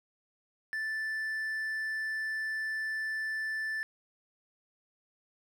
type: tone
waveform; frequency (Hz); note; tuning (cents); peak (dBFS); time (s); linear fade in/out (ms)
triangle; 1760; A6; 0; -30; 0.73-3.83; 0
effects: none